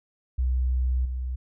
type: tone with level steps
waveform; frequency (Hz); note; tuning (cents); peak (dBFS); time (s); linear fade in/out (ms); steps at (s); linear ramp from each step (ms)
sine; 63.2; B1; +41; -21 / -27; 0.38-1.36; 10; 1.05; 5
effects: none